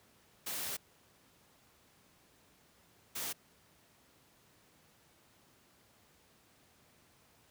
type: noise bursts at uneven times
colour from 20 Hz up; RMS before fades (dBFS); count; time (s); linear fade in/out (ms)
white; -39; 2; 0.46-0.77 / 3.15-3.33; 10
effects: pink hiss -66 dBFS RMS until 7.5 s + high-pass 80 Hz 12 dB/octave